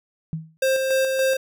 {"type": "tone with exponential decay", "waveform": "sine", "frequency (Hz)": 160, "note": "D#3", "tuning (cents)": 49, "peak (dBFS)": -21, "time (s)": [0.33, 0.57], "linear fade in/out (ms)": 0, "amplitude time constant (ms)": 52}
{"type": "tone with tremolo", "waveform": "square", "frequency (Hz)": 529, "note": "C5", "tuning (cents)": 19, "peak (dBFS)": -18, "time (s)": [0.62, 1.37], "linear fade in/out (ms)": 5, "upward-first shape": "square", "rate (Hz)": 3.5, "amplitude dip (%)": 35}
{"effects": []}